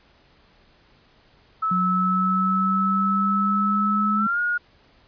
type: tone with pitch glide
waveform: sine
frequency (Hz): 1302 to 1436.3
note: E6 to F6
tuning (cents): -22 to +48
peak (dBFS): -20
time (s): 1.62-4.58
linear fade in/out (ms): 10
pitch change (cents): +170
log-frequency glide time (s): 4.15-4.4
type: exponential sweep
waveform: sine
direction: up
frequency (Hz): 181 to 209.9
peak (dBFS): -22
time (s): 1.71-4.27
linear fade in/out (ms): 5
effects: pink hiss -57 dBFS RMS until 5.07 s + resampled to 11025 Hz